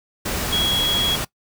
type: tone in noise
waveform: sine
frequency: 3322 Hz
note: G#7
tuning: in tune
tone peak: -18 dBFS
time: 0.52-1.16 s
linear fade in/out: 10 ms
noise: pink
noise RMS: -25 dBFS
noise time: 0.25-1.25 s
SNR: +4 dB
effects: noise-tail reverb RT60 0.1 s tail -21 dB re dry